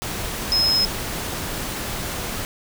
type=tone in noise; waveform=sine; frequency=5140 Hz; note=E8; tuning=45 cents flat; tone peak=-16 dBFS; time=0.52-0.85 s; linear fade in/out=0 ms; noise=pink; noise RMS=-28 dBFS; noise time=0.02-2.45 s; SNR=+9 dB; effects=none